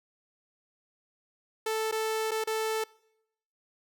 sawtooth tone with dropouts, 440 Hz, A4, in tune, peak -24 dBFS, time 1.66-2.84 s, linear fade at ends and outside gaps 5 ms, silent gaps 1.914-1.923 / 2.31-2.315 / 2.44-2.472 s, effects noise-tail reverb RT60 0.8 s tail -24 dB re dry

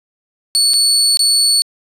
30% pulse tone with dropouts, 4438 Hz, C#8, 1 cent sharp, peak -7 dBFS, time 0.55-1.62 s, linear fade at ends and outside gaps 0 ms, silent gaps 0.735-0.74 / 1.171-1.193 s, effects resampled to 32000 Hz

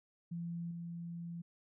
sine tone with level steps, 170.1 Hz, F3, 45 cents flat, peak -38 / -41 dBFS, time 0.31-1.42 s, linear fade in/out 10 ms, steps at 0.71 s, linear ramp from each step 2 ms, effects none

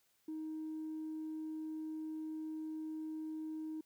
triangle tone with tanh clipping, 313.6 Hz, D#4, 14 cents sharp, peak -40 dBFS, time 0.28-3.81 s, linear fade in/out 5 ms, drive 5 dB, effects white hiss -75 dBFS RMS until 3.85 s

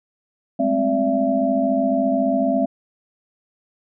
sine tone cluster, 200.5 / 214.7 / 264.3 / 583 / 671 Hz, G3 / A3 / C4 / D5 / E5, +39 / -42 / +18 / -13 / +31 cents, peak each -29 / -26 / -20 / -27 / -20 dBFS, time 0.59-2.66 s, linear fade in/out 10 ms, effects none

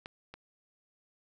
clicks, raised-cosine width 0.3 ms, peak -25 / -29 dBFS, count 2, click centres 0.059 / 0.34 s, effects none

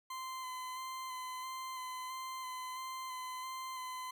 40% pulse tone with vibrato, 1030 Hz, C6, 28 cents flat, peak -40 dBFS, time 0.1-4.11 s, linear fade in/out 5 ms, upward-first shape square, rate 1.5 Hz, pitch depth 16 cents each way, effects none

